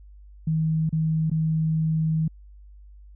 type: tone with dropouts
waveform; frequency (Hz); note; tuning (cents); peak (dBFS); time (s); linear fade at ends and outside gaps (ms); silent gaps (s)
sine; 158.9; D#3; +37; -20; 0.47-2.28; 5; 0.893-0.926 / 1.299-1.314
effects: added 50 Hz sine -44 dBFS peak until 3.15 s